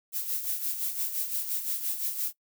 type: noise with tremolo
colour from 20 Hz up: violet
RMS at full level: -29 dBFS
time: 0.12-2.33 s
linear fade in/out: 50 ms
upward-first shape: sine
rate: 5.8 Hz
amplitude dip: 60%
effects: noise-tail reverb RT60 0.1 s tail -20 dB re dry